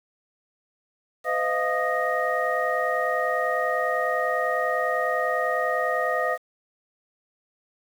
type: tone cluster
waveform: sine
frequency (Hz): 507 / 627 / 697 / 1237 / 1869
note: B4 / D#5 / F5 / D#6 / A#6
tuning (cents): +45 / +13 / -4 / -10 / +4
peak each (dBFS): -28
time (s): 1.24-6.38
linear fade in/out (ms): 50
effects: tanh soft clip ceiling -10 dBFS + 8-bit